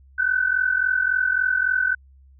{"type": "tone pair together", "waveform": "sine", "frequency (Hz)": [1489, 1532.6], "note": ["F#6", "G6"], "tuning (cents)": [11, -40], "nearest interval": "unison", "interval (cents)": 49, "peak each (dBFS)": -21, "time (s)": [0.18, 1.95], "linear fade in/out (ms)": 10, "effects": ["added 67 Hz sine -48 dBFS peak until 2.39 s"]}